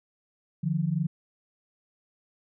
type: tone pair together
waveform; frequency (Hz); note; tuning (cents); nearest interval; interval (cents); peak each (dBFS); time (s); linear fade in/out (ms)
sine; 150.31 / 173.7; D3 / F3; +41 / -9; minor third; 250; -27; 0.63-1.07; 10
effects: none